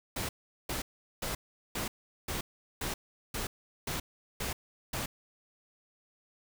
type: noise bursts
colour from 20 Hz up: pink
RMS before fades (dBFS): -35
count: 10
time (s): 0.16-5.06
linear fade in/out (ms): 5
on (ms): 130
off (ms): 400
effects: none